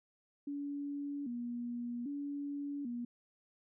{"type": "tone with vibrato", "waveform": "sine", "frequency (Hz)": 261.6, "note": "C4", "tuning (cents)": 0, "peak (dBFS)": -37, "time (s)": [0.47, 3.05], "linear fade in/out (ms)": 5, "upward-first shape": "square", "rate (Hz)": 0.63, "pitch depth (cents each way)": 150, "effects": []}